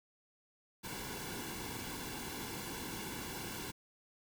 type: noise with comb filter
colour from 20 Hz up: pink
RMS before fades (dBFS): -43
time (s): 0.83-3.72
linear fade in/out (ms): 20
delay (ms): 1.6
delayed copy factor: -0.7
effects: none